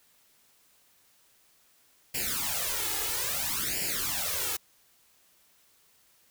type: noise with flanger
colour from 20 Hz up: white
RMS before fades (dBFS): -31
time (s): 2.14-4.57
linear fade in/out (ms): 10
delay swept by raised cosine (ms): 0.4 to 2.4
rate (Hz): 0.6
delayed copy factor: +0.95
effects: white hiss -64 dBFS RMS until 6.3 s